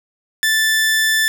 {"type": "tone", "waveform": "sawtooth", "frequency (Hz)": 1760, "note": "A6", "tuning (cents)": 0, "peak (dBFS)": -10, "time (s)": [0.43, 1.28], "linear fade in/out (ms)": 0, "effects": []}